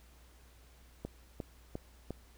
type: click train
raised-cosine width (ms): 2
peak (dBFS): -25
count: 4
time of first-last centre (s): 1.05-2.106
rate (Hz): 2.84
effects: added 60 Hz sine -58 dBFS peak until 2.37 s + pink hiss -64 dBFS RMS until 2.37 s